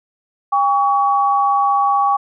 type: tone pair together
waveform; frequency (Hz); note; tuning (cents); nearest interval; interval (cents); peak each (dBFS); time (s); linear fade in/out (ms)
sine; 803.9 / 1129; G5 / C#6; +43 / +31; tritone; 588; -15; 0.52-2.17; 10
effects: none